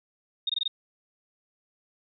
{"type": "tone bursts", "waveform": "sine", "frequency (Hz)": 3700, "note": "A#7", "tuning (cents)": -14, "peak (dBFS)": -24, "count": 5, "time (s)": [0.47, 0.679], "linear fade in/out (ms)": 5, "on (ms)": 25, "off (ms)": 21, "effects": []}